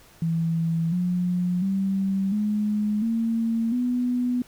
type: tone with pitch steps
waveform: sine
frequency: 164.81 / 178.69 / 193.74 / 210.1 / 227.8 / 246.9 Hz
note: E3 / F3 / G3 / G#3 / A#3 / B3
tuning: 0 / +40 / -20 / +20 / -40 / 0 cents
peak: -21 dBFS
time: 0.22-4.42 s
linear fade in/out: 2 ms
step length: 700 ms
effects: pink hiss -53 dBFS RMS until 4.47 s